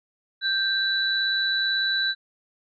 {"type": "tone pair together", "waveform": "sine", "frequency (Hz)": [1571, 3959], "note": ["G6", "B7"], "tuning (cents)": [3, 3], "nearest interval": "octave + major third", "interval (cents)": 1600, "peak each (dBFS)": -24, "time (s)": [0.41, 2.15], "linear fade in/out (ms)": 50, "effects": []}